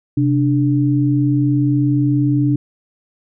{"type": "tone pair together", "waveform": "sine", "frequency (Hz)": [130.53, 293.7], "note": ["C3", "D4"], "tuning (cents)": [-4, 0], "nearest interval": "octave + major second", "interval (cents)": 1404, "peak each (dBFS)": -15, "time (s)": [0.17, 2.56], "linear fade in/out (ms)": 5, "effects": []}